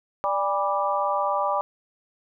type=harmonic tone with a mistuned harmonic; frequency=196 Hz; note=G3; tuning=in tune; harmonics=3 / 4 / 5 / 6; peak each=-27 / -27 / -27 / -27 dBFS; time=0.24-1.61 s; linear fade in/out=0 ms; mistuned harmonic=4; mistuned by=+51 cents; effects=none